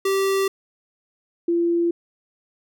square / sine tone pair in turn, 389.1 / 341.3 Hz, G4 / F4, -13 / -40 cents, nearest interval major second, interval 227 cents, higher first, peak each -19 / -17 dBFS, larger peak second, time 0.05-0.48 / 1.48-1.91 s, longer neither, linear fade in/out 5 ms, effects none

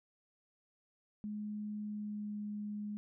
sine tone with pitch glide, 210 to 208.3 Hz, G#3 to G#3, +19 to +5 cents, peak -38 dBFS, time 1.24-2.97 s, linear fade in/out 0 ms, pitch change -14 cents, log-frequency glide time 1.81-2.37 s, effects none

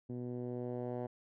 10% pulse tone with low-pass filter sweep, 122.9 Hz, B2, 8 cents flat, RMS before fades -40 dBFS, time 0.09-1.07 s, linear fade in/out 10 ms, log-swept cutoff 280 to 740 Hz, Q 1.2, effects none

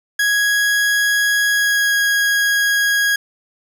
40% pulse tone with pitch glide, 1660 to 1647.6 Hz, G#6 to G#6, -1 to -14 cents, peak -13 dBFS, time 0.19-3.16 s, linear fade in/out 5 ms, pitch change -13 cents, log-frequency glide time 1.5-1.95 s, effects none

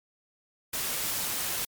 white noise, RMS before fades -31 dBFS, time 0.73-1.65 s, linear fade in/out 5 ms, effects MP3 96 kbps

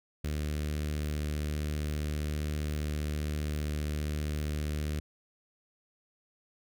sawtooth tone with notch filter, 75.1 Hz, D2, 39 cents sharp, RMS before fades -33 dBFS, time 0.24-5 s, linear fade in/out 5 ms, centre 890 Hz, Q 0.8, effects none

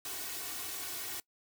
white noise with comb filter, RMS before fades -40 dBFS, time 0.05-1.2 s, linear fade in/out 2 ms, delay 2.7 ms, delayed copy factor +0.95, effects noise-tail reverb RT60 0.1 s tail -22 dB re dry + high-pass 80 Hz 12 dB/octave

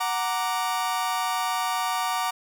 40% pulse chord, Gb augmented, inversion none, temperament equal, 740 / 932.3 / 1174.7 Hz, Gb5 / Bb5 / D6, 0 / 0 / 0 cents, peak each -28 dBFS, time 0-2.31 s, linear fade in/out 10 ms, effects none

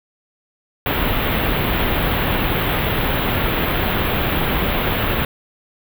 pink band-stop noise, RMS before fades -19 dBFS, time 0.86-5.25 s, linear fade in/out 2 ms, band 3600 to 13000 Hz, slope 48 dB/octave, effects none

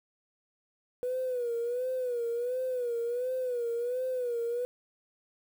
sine tone with vibrato, 490.2 Hz, B4, 13 cents flat, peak -28 dBFS, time 1.03-4.65 s, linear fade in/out 0 ms, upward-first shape sine, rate 1.4 Hz, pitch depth 88 cents each way, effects tanh soft clip ceiling -25 dBFS + 9-bit

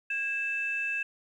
sine tone pair together, 1636.7 / 2637 Hz, G#6 / E7, -26 / 0 cents, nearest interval minor sixth, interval 826 cents, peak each -33 / -29 dBFS, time 0.1-1.03 s, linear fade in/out 5 ms, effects tanh soft clip ceiling -21 dBFS + 11-bit

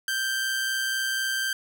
sawtooth tone with amplitude modulation, 1568 Hz, G6, in tune, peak -20 dBFS, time 0.08-1.53 s, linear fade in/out 2 ms, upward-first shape sine, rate 124 Hz, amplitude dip 35%, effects none

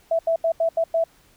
sine tone bursts at uneven times, 659.3 Hz, E5, in tune, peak -17 dBFS, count 6, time 0.11-0.19 / 0.27-0.36 / 0.44-0.52 / 0.6-0.69 / 0.77-0.84 / 0.94-1.04 s, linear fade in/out 5 ms, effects pink hiss -57 dBFS RMS until 1.36 s

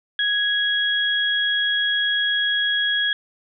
sine tone pair together, 1661.2 / 3313 Hz, G#6 / G#7, 0 / -5 cents, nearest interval octave, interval 1195 cents, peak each -21 dBFS, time 0.19-3.13 s, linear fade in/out 2 ms, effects none

